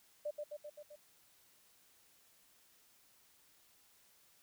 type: tone with echo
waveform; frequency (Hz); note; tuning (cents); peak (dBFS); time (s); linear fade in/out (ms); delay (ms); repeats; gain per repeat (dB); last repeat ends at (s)
sine; 594; D5; +20; -36; 0.25-0.31; 10; 130; 5; -3; 0.96
effects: white hiss -68 dBFS RMS until 4.42 s